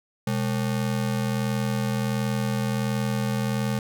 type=ring-modulated tone; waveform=square; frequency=166.4 Hz; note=E3; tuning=17 cents sharp; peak=-21 dBFS; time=0.27-3.79 s; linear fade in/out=2 ms; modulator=40.7 Hz; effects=none